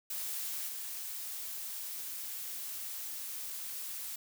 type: noise with level steps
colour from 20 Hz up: blue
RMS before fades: -38 / -41 dBFS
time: 0.1-4.16 s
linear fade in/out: 5 ms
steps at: 0.67 s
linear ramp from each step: 20 ms
effects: none